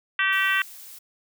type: harmonic tone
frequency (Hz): 386.2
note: G4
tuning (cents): -26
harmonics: 3 / 4 / 5 / 6 / 7 / 8 / 9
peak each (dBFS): -29 / -24 / -24 / -33 / -27 / -33 / -37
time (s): 0.19-0.62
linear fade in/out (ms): 2
type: noise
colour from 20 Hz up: blue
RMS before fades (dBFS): -43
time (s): 0.32-0.99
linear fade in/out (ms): 10
effects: none